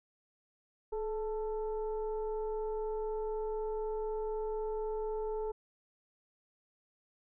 sine tone with frequency modulation, 430 Hz, A4, 40 cents flat, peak -33 dBFS, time 0.92-5.52 s, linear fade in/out 10 ms, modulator 452 Hz, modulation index 0.67, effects none

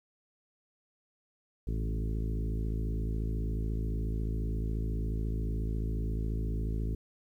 harmonic tone with a mistuned harmonic, 54.2 Hz, A1, 25 cents flat, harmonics 1 / 2 / 3 / 4 / 5 / 6 / 7 / 8, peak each -31 / -37 / -41 / -43 / -45 / -47 / -48 / -49 dBFS, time 1.67-6.95 s, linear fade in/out 5 ms, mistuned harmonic 2, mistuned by +31 cents, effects 11-bit

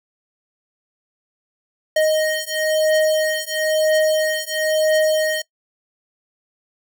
square beating tone pair, 622.3 / 623.3 Hz, D#5 / D#5, 0 / +3 cents, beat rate 1 Hz, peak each -20 / -20 dBFS, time 1.96-5.42 s, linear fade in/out 5 ms, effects noise-tail reverb RT60 0.1 s tail -22 dB re dry

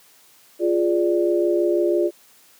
sine chord, D diminished, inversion first, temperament equal, 349.2 / 415.3 / 587.3 Hz, F4 / Ab4 / D5, 0 / 0 / 0 cents, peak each -18 / -24 / -23 dBFS, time 0.59-2.11 s, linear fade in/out 50 ms, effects white hiss -53 dBFS RMS until 2.59 s + high-pass 150 Hz 12 dB/octave

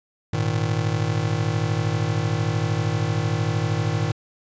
square chord, Ab suspended second, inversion none, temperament just, 103.83 / 116.8 / 155.74 Hz, Ab2 / Bb2 / Eb3, 0 / +4 / +2 cents, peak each -26 dBFS, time 0.33-4.12 s, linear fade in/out 5 ms, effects resampled to 16000 Hz

